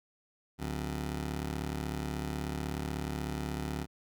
20% pulse ring-modulated tone, 109.7 Hz, A2, 5 cents flat, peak -26 dBFS, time 0.58-3.87 s, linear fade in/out 50 ms, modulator 36.7 Hz, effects none

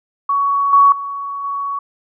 sine tone with level steps, 1121 Hz, C#6, 19 cents sharp, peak -13 / -6 / -22 / -19 dBFS, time 0.29-1.79 s, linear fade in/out 5 ms, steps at 0.73 / 0.92 / 1.44 s, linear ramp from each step 2 ms, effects none

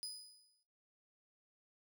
30% pulse tone with exponential decay, 4978 Hz, D#8, in tune, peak -37 dBFS, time 0.03-0.63 s, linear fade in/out 0 ms, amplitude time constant 130 ms, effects noise-tail reverb RT60 0.8 s tail -24 dB re dry

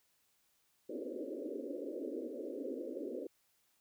pink band-pass noise, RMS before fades -42 dBFS, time 0.89-3.27 s, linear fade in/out 5 ms, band 250 to 570 Hz, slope 96 dB/octave, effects white hiss -75 dBFS RMS until 3.8 s

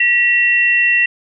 sine tone pair together, 1934 / 2722 Hz, B6 / F7, -37 / -45 cents, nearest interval tritone, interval 592 cents, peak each -13 dBFS, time 0-1.06 s, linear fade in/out 5 ms, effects none

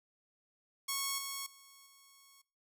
5% pulse tone with level steps, 1102 Hz, C#6, 11 cents flat, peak -22 / -27 / -45 / -48 dBFS, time 0.88-2.42 s, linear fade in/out 10 ms, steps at 1.18 / 1.46 / 1.86 s, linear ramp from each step 5 ms, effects noise-tail reverb RT60 0.4 s tail -23 dB re dry

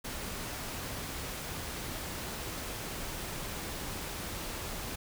pink noise, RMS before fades -39 dBFS, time 0.04-4.96 s, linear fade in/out 10 ms, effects none

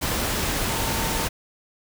sine tone in noise, 905 Hz, A5, 48 cents sharp, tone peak -33 dBFS, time 0.69-1.27 s, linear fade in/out 20 ms, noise pink, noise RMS -25 dBFS, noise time 0.01-1.29 s, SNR -11 dB, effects none

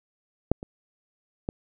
clicks, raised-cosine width 2 ms, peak -6 / -23 / -15 dBFS, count 3, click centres 0.516 / 0.629 / 1.489 s, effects none

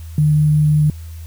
sine tone with sample-and-hold, 151 Hz, D3, 48 cents sharp, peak -10 dBFS, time 0.18-0.9 s, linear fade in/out 2 ms, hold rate 11025 Hz, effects added 81 Hz sine -29 dBFS peak until 1.26 s + white hiss -47 dBFS RMS until 1.26 s

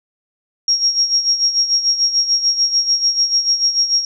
sine tone with tremolo, 5588 Hz, F8, in tune, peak -10 dBFS, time 0.68-4.05 s, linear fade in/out 2 ms, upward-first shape sine, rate 6.8 Hz, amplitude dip 70%, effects none

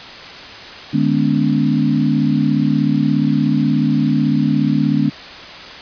sine tone cluster, 151.8 / 209.9 / 247 / 283.6 Hz, D#3 / G#3 / B3 / C#4, -42 / +19 / 0 / +40 cents, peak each -18 dBFS, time 0.93-5.1 s, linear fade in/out 10 ms, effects white hiss -33 dBFS RMS until 5.81 s + resampled to 11025 Hz

